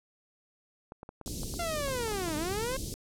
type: clicks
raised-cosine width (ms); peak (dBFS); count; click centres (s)
1; -29; 11; 0.921 / 1.031 / 1.091 / 1.213 / 1.277 / 1.433 / 1.54 / 1.883 / 2.078 / 2.118 / 2.285
type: band-stop noise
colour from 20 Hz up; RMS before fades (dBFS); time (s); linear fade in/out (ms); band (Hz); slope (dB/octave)
pink; -37; 1.26-2.94; 0; 410 to 4300; 24
type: linear two-way sweep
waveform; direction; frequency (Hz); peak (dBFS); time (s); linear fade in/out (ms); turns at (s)
sawtooth; down then up; 698.5 to 293.7 to 540; -28; 1.59-2.77; 5; 2.36
effects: low-pass 12000 Hz 12 dB/octave